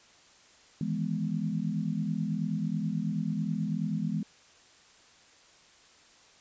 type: chord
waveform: sine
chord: E major seventh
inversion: third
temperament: equal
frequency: 155.56 / 164.81 / 207.7 / 246.9 Hz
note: D#3 / E3 / G#3 / B3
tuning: 0 / 0 / 0 / 0 cents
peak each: -38 / -32 / -32 / -36 dBFS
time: 0.81-4.23 s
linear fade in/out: 2 ms
effects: white hiss -58 dBFS RMS until 6.4 s + resampled to 16000 Hz